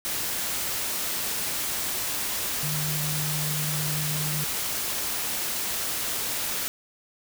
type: tone in noise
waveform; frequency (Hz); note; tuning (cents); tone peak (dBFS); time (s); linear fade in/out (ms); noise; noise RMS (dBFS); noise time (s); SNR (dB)
sine; 150.9; D3; +47; -29; 2.63-4.44; 0; white; -29; 0.05-6.68; -3
effects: none